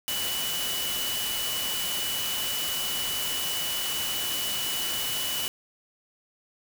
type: tone in noise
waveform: sine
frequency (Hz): 2960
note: F#7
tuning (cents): 0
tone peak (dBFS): -31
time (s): 0.08-5.48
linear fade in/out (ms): 0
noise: white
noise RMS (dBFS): -31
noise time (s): 0.08-5.48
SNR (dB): -3
effects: none